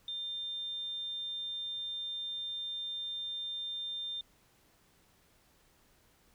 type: tone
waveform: sine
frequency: 3600 Hz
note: A7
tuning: 39 cents sharp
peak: -36 dBFS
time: 0.08-4.21 s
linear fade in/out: 2 ms
effects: pink hiss -67 dBFS RMS until 6.34 s